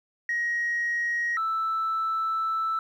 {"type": "tone pair in turn", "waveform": "sine", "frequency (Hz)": [1888, 1320.1], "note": ["A#6", "E6"], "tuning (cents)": [22, 2], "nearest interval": "tritone", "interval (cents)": 620, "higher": "first", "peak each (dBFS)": -23, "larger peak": "neither", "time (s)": [[0.29, 1.37], [1.37, 2.79]], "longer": "second", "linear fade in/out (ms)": 2, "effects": ["tanh soft clip ceiling -21 dBFS", "10-bit"]}